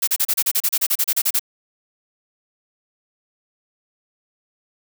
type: noise bursts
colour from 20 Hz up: blue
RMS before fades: -18 dBFS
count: 16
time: 0.02-1.395 s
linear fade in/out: 10 ms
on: 55 ms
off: 33 ms
effects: none